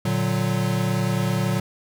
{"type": "chord", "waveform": "square", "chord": "Bb augmented", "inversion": "none", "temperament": "equal", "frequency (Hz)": [116.54, 146.83, 185], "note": ["Bb2", "D3", "F#3"], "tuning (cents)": [0, 0, 0], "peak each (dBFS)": [-25, -27, -25], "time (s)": [0.05, 1.6], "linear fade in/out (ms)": 5, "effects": []}